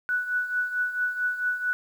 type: tone with tremolo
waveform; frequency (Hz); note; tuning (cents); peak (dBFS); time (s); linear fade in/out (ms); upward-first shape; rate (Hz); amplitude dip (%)
sine; 1480; F#6; 0; -21; 0.09-1.73; 0; triangle; 4.5; 75
effects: 9-bit